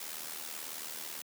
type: noise with amplitude modulation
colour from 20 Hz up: white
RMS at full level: -39 dBFS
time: 0-1.22 s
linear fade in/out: 5 ms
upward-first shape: sine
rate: 78.3 Hz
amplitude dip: 65%
effects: high-pass 200 Hz 12 dB/octave